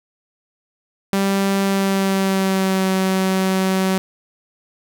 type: tone with pitch glide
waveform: sawtooth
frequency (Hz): 196 to 189.32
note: G3 to F#3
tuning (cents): 0 to +40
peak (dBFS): -12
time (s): 1.13-3.98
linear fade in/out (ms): 0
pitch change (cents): -60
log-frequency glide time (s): 1.64-2.9
effects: none